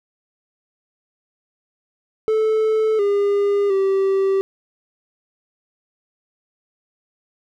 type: tone with pitch steps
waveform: triangle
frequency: 437 / 404.4 / 388 Hz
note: A4 / G#4 / G4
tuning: -12 / -46 / -18 cents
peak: -13 dBFS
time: 2.28-4.41 s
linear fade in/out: 0 ms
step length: 710 ms
effects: none